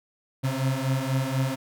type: beating tone pair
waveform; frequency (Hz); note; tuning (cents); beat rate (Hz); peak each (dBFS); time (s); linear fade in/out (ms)
35% pulse; 130.81 / 134.91; C3 / C#3; 0 / -47; 4.1; -25; 0.43-1.56; 20
effects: none